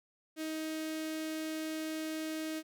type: tone with notch filter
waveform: sawtooth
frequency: 314.8 Hz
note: D#4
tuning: 20 cents sharp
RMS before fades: -38 dBFS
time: 0.36-2.63 s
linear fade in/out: 50 ms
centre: 1000 Hz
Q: 1.4
effects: none